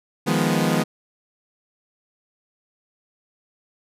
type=chord; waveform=sawtooth; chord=F half-diminished seventh; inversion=third; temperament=equal; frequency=155.56 / 174.61 / 207.7 / 246.9 Hz; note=Eb3 / F3 / Ab3 / Cb4; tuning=0 / 0 / 0 / 0 cents; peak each=-20 dBFS; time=0.26-0.84 s; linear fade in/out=20 ms; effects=resampled to 32000 Hz